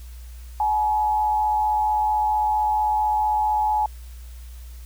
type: tone with frequency modulation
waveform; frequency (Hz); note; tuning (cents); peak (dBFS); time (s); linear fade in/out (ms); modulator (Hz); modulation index
sine; 850; G#5; +40; -18; 0.6-3.86; 2; 95.6; 0.47
effects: added 60 Hz sine -36 dBFS peak until 4.85 s + white hiss -52 dBFS RMS until 4.85 s

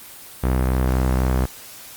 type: tone with low-pass filter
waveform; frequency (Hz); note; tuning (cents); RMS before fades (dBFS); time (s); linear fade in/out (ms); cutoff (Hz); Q
sawtooth; 64; C2; -38; -19; 0.43-1.46; 10; 1600; 0.84
effects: white hiss -40 dBFS RMS until 1.96 s + Opus 24 kbps

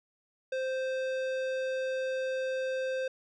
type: tone with tanh clipping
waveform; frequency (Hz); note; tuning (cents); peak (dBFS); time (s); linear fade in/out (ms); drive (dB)
sine; 522; C5; -4; -32; 0.52-3.08; 5; 16
effects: none

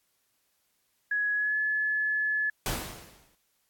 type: tone with pitch glide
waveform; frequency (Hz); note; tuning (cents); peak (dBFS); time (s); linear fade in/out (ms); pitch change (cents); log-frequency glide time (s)
sine; 1676 to 1716.2; G#6 to A6; +15 to -44; -25; 1.11-2.5; 5; +41; 1.34-1.57
type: noise with exponential decay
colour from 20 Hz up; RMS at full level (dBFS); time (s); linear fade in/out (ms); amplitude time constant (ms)
pink; -28; 2.66-3.35; 1; 150
effects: white hiss -73 dBFS RMS until 3.69 s + AAC 64 kbps

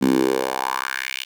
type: tone with high-pass filter sweep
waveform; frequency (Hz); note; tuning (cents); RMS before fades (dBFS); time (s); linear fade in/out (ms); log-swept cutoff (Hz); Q
10% pulse; 65.41; C2; 0; -22; 0.01-1.25; 20; 220 to 3000; 3.3
effects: none

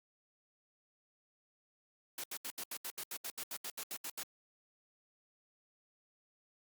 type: noise bursts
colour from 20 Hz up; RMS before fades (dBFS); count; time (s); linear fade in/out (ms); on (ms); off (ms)
white; -42; 16; 2.18-4.232; 2; 57; 76
effects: high-pass 200 Hz 12 dB/octave + Opus 48 kbps

